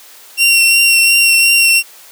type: tone with vibrato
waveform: sawtooth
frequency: 2739 Hz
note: F7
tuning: 34 cents flat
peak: -4 dBFS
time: 0.37-1.83 s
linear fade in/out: 50 ms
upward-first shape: triangle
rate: 2.8 Hz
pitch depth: 19 cents each way
effects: white hiss -39 dBFS RMS until 2.11 s + high-pass 400 Hz 12 dB/octave